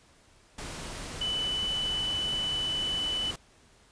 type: tone in noise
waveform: sine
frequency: 2990 Hz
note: F#7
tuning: 17 cents sharp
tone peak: -28 dBFS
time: 1.21-3.31 s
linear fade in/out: 5 ms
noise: pink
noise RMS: -39 dBFS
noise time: 0.58-3.36 s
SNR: +8 dB
effects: pink hiss -60 dBFS RMS until 3.91 s + resampled to 22050 Hz